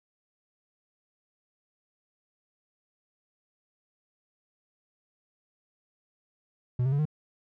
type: tone with pitch steps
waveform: triangle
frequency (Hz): 123.9 / 132.79 / 142.32 / 152.54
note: B2 / C3 / C#3 / D#3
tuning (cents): +6 / +26 / +46 / -34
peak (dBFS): -21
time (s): 6.79-7.054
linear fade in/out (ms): 5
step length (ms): 66
effects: none